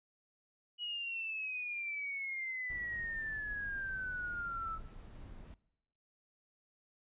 sine exponential sweep, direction down, 2926 to 1303 Hz, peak -37 dBFS, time 0.78-4.79 s, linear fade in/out 50 ms
brown noise, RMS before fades -50 dBFS, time 2.7-5.54 s, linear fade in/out 0 ms
effects noise-tail reverb RT60 0.9 s tail -21 dB re dry + resampled to 8000 Hz

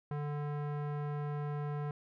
square tone with low-pass filter, 146.83 Hz, D3, in tune, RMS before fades -37 dBFS, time 0.11-1.91 s, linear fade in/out 2 ms, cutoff 1300 Hz, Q 1.1, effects none

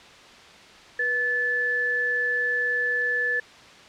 sine tone pair together, 488.2 / 1738 Hz, B4 / A6, -20 / -22 cents, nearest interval octave + minor seventh, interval 2198 cents, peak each -32 / -22 dBFS, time 0.99-3.4 s, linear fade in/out 5 ms, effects white hiss -47 dBFS RMS until 3.88 s + low-pass 4000 Hz 12 dB/octave

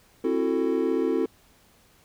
triangle chord, F# half-diminished seventh, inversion second, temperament just, 266.4 / 333 / 370 / 444 Hz, C4 / E4 / F#4 / A4, +31 / +18 / 0 / +16 cents, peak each -26 / -25 / -26 / -25 dBFS, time 0.24-1.26 s, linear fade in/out 5 ms, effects pink hiss -59 dBFS RMS until 2.04 s

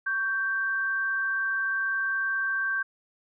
sine tone pair together, 1116 / 1566.4 Hz, C#6 / G6, +11 / -2 cents, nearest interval tritone, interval 587 cents, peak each -36 / -25 dBFS, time 0.06-2.83 s, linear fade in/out 10 ms, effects none

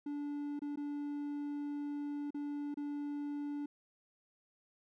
triangle tone with dropouts, 290 Hz, D4, 22 cents flat, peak -35 dBFS, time 0.06-3.66 s, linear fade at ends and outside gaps 5 ms, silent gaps 0.593-0.618 / 0.759-0.772 / 2.306-2.344 / 2.743-2.771 s, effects none

